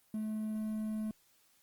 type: tone with quantisation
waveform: triangle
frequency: 216.1 Hz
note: A3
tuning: 31 cents flat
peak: -32 dBFS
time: 0.14-1.11 s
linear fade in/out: 2 ms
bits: 10
effects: white hiss -69 dBFS RMS until 1.62 s + Opus 24 kbps